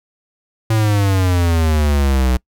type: exponential sweep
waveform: square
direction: down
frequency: 112.3 to 61.74 Hz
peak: -13 dBFS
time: 0.7-2.37 s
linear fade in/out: 5 ms
effects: noise-tail reverb RT60 0.1 s tail -25 dB re dry